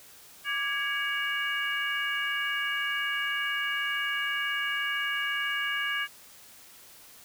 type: tone cluster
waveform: sine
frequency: 1173 / 1655 / 2261 / 2849 Hz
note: D6 / G#6 / C#7 / F7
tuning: -2 / -6 / +34 / +34 cents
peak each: -37 / -30 / -34 / -34 dBFS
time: 0.44-6.08 s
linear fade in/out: 50 ms
effects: white hiss -52 dBFS RMS until 7.24 s